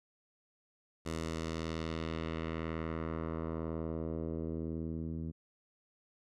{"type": "tone with low-pass filter sweep", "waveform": "10% pulse", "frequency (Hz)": 81, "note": "E2", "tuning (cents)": -30, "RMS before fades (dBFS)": -38, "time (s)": [1.05, 5.32], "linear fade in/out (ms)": 20, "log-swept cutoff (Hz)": [9200, 210], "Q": 1.1, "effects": []}